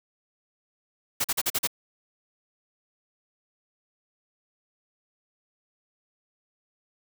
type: noise bursts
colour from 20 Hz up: white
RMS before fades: -25 dBFS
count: 6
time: 1.2-1.674 s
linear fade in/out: 10 ms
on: 44 ms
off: 42 ms
effects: none